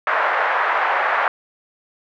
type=band-pass noise; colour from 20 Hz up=white; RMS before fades=-19 dBFS; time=0.07-1.28 s; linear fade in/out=2 ms; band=600 to 1700 Hz; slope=24 dB/octave; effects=none